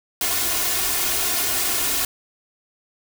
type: noise with comb filter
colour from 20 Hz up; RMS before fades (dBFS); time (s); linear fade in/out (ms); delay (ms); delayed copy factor
white; -22; 0.21-2.05; 2; 2.8; +0.65
effects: none